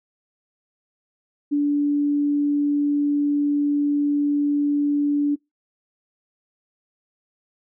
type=tone; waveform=sine; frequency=289.8 Hz; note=D4; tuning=23 cents flat; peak=-17 dBFS; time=1.51-5.36 s; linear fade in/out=20 ms; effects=noise-tail reverb RT60 0.2 s tail -25 dB re dry